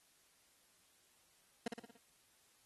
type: tone with echo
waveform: 20% pulse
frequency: 233.1 Hz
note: A#3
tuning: in tune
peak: -31 dBFS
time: 1.66-1.68 s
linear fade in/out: 5 ms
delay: 58 ms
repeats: 5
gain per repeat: -5 dB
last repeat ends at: 1.97 s
effects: white hiss -71 dBFS RMS until 2.65 s + AAC 32 kbps